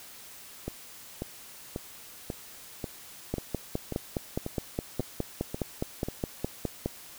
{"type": "two click trains", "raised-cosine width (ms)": 2, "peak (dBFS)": [-19, -15], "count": [11, 18], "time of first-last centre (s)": [[0.68, 6.085], [3.34, 6.86]], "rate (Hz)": [1.85, 4.83], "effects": ["white hiss -48 dBFS RMS until 7.18 s"]}